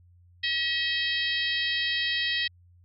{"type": "harmonic tone", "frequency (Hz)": 640, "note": "D#5", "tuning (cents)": 49, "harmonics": [3, 4, 5, 6, 7, 8], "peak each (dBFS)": [-29, -34, -31, -32, -35, -39], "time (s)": [0.43, 2.48], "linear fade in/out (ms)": 10, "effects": ["added 88 Hz sine -54 dBFS peak until 2.84 s"]}